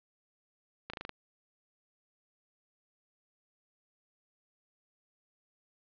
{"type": "slowing click train", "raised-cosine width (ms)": 0.3, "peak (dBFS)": -23, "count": 6, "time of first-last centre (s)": [0.9, 1.093], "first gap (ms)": 35, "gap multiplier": 1.05, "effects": ["resampled to 11025 Hz", "10-bit"]}